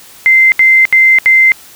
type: tone bursts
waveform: sine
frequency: 2079 Hz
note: C7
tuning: 12 cents flat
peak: -3 dBFS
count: 4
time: 0.26-1.519 s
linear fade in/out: 0 ms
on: 260 ms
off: 73 ms
effects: white hiss -37 dBFS RMS until 1.75 s